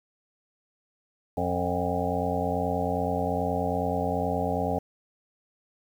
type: harmonic tone with a mistuned harmonic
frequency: 89.4 Hz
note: F2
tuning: 41 cents sharp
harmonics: 1 / 2 / 3 / 5 / 6 / 7 / 8 / 9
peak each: -33 / -33 / -33 / -33 / -33 / -33 / -33 / -33 dBFS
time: 1.37-4.79 s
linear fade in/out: 5 ms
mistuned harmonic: 8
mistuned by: +64 cents
effects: 9-bit